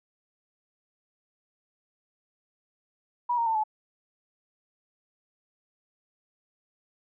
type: tone with pitch steps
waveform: sine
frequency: 968 / 930.7 / 894.9 / 860.4 Hz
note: B5 / A#5 / A5 / A5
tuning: -35 / -3 / +29 / -39 cents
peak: -23 dBFS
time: 3.29-3.638 s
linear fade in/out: 10 ms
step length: 87 ms
effects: none